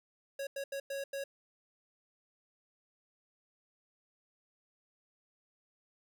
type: tone bursts at uneven times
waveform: square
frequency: 552 Hz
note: C#5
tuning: 7 cents flat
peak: -37 dBFS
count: 5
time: 0.39-0.47 / 0.56-0.64 / 0.72-0.8 / 0.9-1.04 / 1.13-1.24 s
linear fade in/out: 5 ms
effects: none